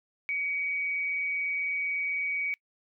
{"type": "tone with amplitude modulation", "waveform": "sine", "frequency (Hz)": 2261, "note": "C#7", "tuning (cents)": 34, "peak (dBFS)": -26, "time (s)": [0.29, 2.54], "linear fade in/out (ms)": 0, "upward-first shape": "sine", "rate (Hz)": 168, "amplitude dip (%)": 40, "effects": ["noise-tail reverb RT60 0.1 s tail -24 dB re dry"]}